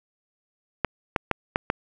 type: clicks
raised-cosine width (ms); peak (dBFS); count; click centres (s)
0.5; -6; 5; 0.847 / 1.162 / 1.313 / 1.559 / 1.701
effects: none